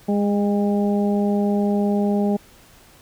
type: harmonic tone with a mistuned harmonic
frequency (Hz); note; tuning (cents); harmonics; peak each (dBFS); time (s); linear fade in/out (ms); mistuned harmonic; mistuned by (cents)
204.4; G#3; -27; 1 / 2 / 3 / 4; -18 / -24 / -28 / -30; 0.08-2.37; 10; 4; -22
effects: pink hiss -50 dBFS RMS until 3.01 s